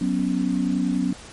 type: chord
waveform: sine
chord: F# suspended fourth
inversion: none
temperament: equal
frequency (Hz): 185 / 246.9 / 277.2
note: F#3 / B3 / C#4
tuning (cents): 0 / 0 / 0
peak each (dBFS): -24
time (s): 0.01-1.13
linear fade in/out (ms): 5
effects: pink hiss -42 dBFS RMS until 1.32 s + MP3 48 kbps